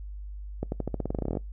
accelerating click train, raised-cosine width 2 ms, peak -16 dBFS, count 17, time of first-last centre 0.63-1.371 s, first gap 91 ms, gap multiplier 0.9, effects noise-tail reverb RT60 0.2 s tail -25 dB re dry + added 50 Hz sine -36 dBFS peak until 1.52 s

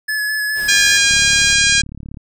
square tone with vibrato, 1710 Hz, A6, 50 cents flat, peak -18 dBFS, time 0.08-0.98 s, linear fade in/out 10 ms, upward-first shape square, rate 4.8 Hz, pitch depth 13 cents each way
pink noise, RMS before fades -35 dBFS, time 0.54-1.57 s, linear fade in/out 50 ms
harmonic tone, 811 Hz, G#5, 41 cents flat, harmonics 2 / 3 / 4 / 5 / 6 / 7 / 8 / 9 / 10, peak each -16 / -18 / -19 / -20 / -21 / -21 / -22 / -23 / -23 dBFS, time 0.68-1.82 s, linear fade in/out 10 ms
click train, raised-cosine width 5 ms, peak -19 dBFS, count 39, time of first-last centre 1.11-2.171 s, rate 35.8 Hz
effects none

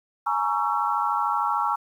sine chord, A# half-diminished seventh, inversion third, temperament just, 839.1 / 932.3 / 1118.8 / 1342.6 Hz, G#5 / A#5 / C#6 / E6, +18 / 0 / +16 / +31 cents, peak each -27 dBFS, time 0.26-1.76 s, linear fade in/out 10 ms, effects 9-bit

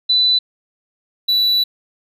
sine / triangle tone pair in turn, 3989 / 3952 Hz, B7 / B7, +17 / 0 cents, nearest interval unison, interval 17 cents, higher first, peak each -11 dBFS, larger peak neither, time 0.09-0.39 / 1.28-1.64 s, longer second, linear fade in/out 10 ms, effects none

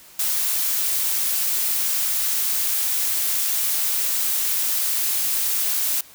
blue noise, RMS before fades -22 dBFS, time 0.19-6.01 s, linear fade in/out 5 ms, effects white hiss -47 dBFS RMS until 6.14 s

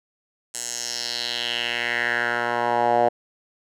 10% pulse tone with band-pass filter sweep, 119.6 Hz, A#2, 45 cents sharp, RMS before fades -24 dBFS, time 0.54-3.09 s, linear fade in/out 10 ms, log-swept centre 8000 to 670 Hz, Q 3.2, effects none

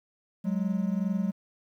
triangle tone pair together, 185 / 207.3 Hz, F#3 / G#3, 0 / -3 cents, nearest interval major second, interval 197 cents, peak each -26 / -27 dBFS, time 0.44-1.32 s, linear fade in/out 20 ms, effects 10-bit

